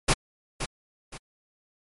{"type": "noise with echo", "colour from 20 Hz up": "pink", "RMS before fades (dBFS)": -20, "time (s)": [0.08, 0.14], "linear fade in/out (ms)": 10, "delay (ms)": 520, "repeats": 2, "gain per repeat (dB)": -10, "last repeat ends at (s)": 1.18, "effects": ["MP3 48 kbps"]}